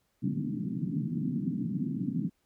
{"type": "band-pass noise", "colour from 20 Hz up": "pink", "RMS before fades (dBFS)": -32, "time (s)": [0.22, 2.3], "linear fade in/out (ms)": 20, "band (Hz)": [140, 280], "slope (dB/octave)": 48, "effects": ["pink hiss -75 dBFS RMS until 2.45 s"]}